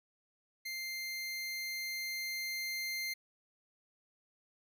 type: tone with level ramp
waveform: 25% pulse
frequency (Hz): 2100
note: C7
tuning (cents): +6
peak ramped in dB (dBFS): -35 to -32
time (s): 0.65-3.14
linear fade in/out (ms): 10
effects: none